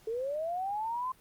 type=linear sweep; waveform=sine; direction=up; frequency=431.7 to 1046.5 Hz; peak=-31 dBFS; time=0.07-1.12 s; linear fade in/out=5 ms; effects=pink hiss -61 dBFS RMS until 1.2 s + Opus 48 kbps